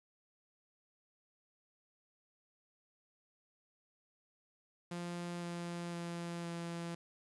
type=tone with pitch steps; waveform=sawtooth; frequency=173.8 / 172.5 / 171.21 / 169.93 Hz; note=F3 / F3 / F3 / F3; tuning=-8 / -21 / -34 / -47 cents; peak=-36 dBFS; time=4.91-6.95 s; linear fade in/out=5 ms; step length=510 ms; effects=resampled to 24000 Hz + 11-bit